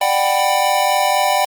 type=chord; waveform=square; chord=G major seventh; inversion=second; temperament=equal with one note detuned; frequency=594.2 / 740 / 784 / 987.8 Hz; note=D5 / F#5 / G5 / B5; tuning=+20 / 0 / 0 / 0 cents; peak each=-21 / -20 / -18 / -22 dBFS; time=0.01-1.45 s; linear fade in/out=5 ms; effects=Opus 32 kbps